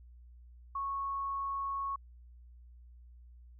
sine tone, 1103 Hz, C#6, 9 cents flat, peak -33 dBFS, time 0.75-1.96 s, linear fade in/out 5 ms, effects added 60 Hz sine -52 dBFS peak until 3.59 s

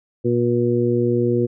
harmonic tone, 120 Hz, B2, 49 cents flat, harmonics 1 / 2 / 3 / 4, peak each -22 / -22 / -19 / -23 dBFS, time 0.24-1.47 s, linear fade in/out 20 ms, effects none

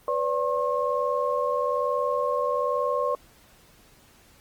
sine tone cluster, 497.9 / 579 / 1076 Hz, B4 / D5 / C6, +14 / -25 / +48 cents, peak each -27 dBFS, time 0.08-3.15 s, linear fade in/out 2 ms, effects pink hiss -56 dBFS RMS until 4.4 s + Opus 24 kbps

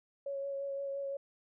sine tone with vibrato, 554.4 Hz, C#5, in tune, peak -35 dBFS, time 0.26-1.17 s, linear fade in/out 5 ms, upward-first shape sine, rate 5.8 Hz, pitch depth 15 cents each way, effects none

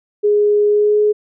sine tone with pitch glide, 415.3 to 420.6 Hz, G#4 to G#4, 0 to +22 cents, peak -10 dBFS, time 0.23-1.13 s, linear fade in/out 20 ms, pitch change +22 cents, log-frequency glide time 0.68-1.01 s, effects none

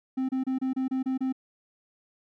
triangle tone bursts, 261.6 Hz, C4, in tune, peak -23 dBFS, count 8, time 0.17-1.326 s, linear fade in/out 10 ms, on 120 ms, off 28 ms, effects none

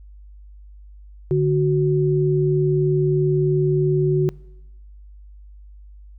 sine tone pair together, 146.94 / 370 Hz, D3 / F#4, +1 / 0 cents, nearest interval octave + major third, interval 1599 cents, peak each -18 dBFS, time 1.31-4.29 s, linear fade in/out 0 ms, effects noise-tail reverb RT60 1.0 s tail -24 dB re dry + added 50 Hz sine -40 dBFS peak until 6.18 s

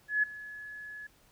sine tone with ADSR envelope, 1700 Hz, G#6, 40 cents sharp, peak -22 dBFS, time 0.08-1.07 s, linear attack 150 ms, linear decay 10 ms, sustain -19 dB, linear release 6 ms, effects pink hiss -64 dBFS RMS until 1.31 s

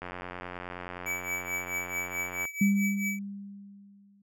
click train, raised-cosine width 0.5 ms, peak -23 dBFS, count 219, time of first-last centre 0.02-2.453 s, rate 89.6 Hz
square tone with tremolo, 2292 Hz, D7, 43 cents flat, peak -29 dBFS, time 1.06-3.19 s, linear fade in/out 5 ms, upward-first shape triangle, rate 4.6 Hz, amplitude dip 90%
sine tone with exponential decay, 199.8 Hz, G3, 33 cents sharp, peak -19 dBFS, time 2.61-4.22 s, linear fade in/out 5 ms, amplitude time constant 350 ms
effects none

